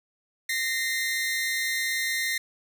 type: tone pair together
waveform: sawtooth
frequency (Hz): 1849.5 / 2076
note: A#6 / C7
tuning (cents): -14 / -14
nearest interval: major second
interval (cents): 200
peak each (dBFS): -25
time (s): 0.49-2.38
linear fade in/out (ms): 5
effects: 10-bit